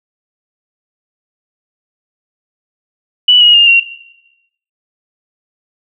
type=tone with pitch steps; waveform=sine; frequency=2960 / 2889 / 2820 / 2752 Hz; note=F#7 / F#7 / F7 / F7; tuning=0 / -42 / +16 / -26 cents; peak=-3 dBFS; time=3.28-3.8 s; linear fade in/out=5 ms; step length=130 ms; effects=noise-tail reverb RT60 0.9 s tail -17 dB re dry